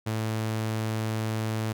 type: tone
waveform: sawtooth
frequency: 110 Hz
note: A2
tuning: in tune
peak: -23 dBFS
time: 0.06-1.73 s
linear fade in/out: 10 ms
effects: none